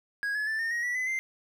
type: tone with pitch steps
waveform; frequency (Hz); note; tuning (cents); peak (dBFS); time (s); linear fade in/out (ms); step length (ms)
triangle; 1649 / 1705.2 / 1763.3 / 1823.3 / 1885.5 / 1949.7 / 2016 / 2085; G#6 / G#6 / A6 / A#6 / A#6 / B6 / B6 / C7; -13 / +45 / +3 / -39 / +19 / -23 / +35 / -7; -26; 0.23-1.19; 0; 120
effects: none